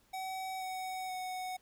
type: tone with pitch steps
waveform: square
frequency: 757 / 748.7 / 740.6 Hz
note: F#5 / F#5 / F#5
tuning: +39 / +20 / +1 cents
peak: -38 dBFS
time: 0.13-1.57 s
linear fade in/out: 10 ms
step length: 480 ms
effects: pink hiss -69 dBFS RMS until 1.61 s